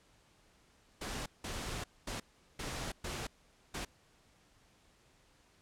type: noise bursts at uneven times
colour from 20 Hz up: pink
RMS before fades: -40 dBFS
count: 6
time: 1.01-1.26 / 1.44-1.84 / 2.07-2.2 / 2.59-2.92 / 3.04-3.27 / 3.74-3.85 s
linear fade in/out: 5 ms
effects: pink hiss -67 dBFS RMS until 5.61 s + low-pass 9000 Hz 12 dB/octave